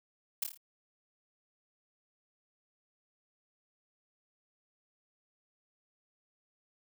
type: noise with echo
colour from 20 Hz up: blue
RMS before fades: -31 dBFS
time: 0.42-0.44 s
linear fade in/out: 5 ms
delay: 27 ms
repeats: 5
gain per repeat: -5 dB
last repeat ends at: 0.575 s
effects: none